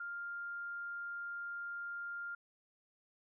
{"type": "tone", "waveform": "sine", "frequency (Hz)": 1400, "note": "F6", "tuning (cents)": 4, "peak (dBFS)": -40, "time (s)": [0, 2.35], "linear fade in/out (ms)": 5, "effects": []}